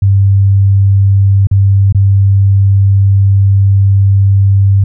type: tone with dropouts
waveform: sine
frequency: 98.4 Hz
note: G2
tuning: 7 cents sharp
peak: -4 dBFS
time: 0.02-4.84 s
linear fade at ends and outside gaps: 5 ms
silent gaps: 1.471-1.512 / 1.925-1.947 s
effects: none